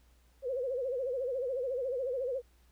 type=tone with vibrato; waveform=sine; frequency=513 Hz; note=C5; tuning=34 cents flat; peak=-31 dBFS; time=0.42-2.42 s; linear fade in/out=50 ms; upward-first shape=sine; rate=14 Hz; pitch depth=120 cents each way; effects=added 60 Hz sine -62 dBFS peak until 2.71 s + pink hiss -70 dBFS RMS until 2.71 s